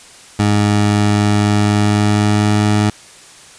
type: tone with pitch glide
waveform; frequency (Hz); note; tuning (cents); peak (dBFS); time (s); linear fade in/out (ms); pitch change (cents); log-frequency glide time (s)
20% pulse; 103.83 to 104.92; G#2 to G#2; 0 to +18; -6; 0.39-2.9; 5; +18; 1.66-2.62
effects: white hiss -40 dBFS RMS until 3.58 s + resampled to 22050 Hz